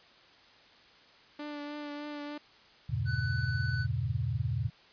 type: tone with vibrato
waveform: sawtooth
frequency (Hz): 293.7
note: D4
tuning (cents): 0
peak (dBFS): -34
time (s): 1.39-2.38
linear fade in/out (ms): 5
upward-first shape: triangle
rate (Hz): 3.3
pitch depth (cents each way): 22
type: chord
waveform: sine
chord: E diminished seventh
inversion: none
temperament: just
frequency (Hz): 82.41 / 98.89 / 118.67 / 142.4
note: E2 / G2 / Bb2 / Db3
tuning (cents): 0 / +16 / +31 / +47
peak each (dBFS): -37 / -35 / -32 / -36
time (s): 2.89-4.7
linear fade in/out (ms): 10
type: tone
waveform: square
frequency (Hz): 1496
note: F#6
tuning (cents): +19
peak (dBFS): -36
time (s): 3.05-3.87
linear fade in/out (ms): 50
effects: white hiss -58 dBFS RMS until 4.92 s + resampled to 11025 Hz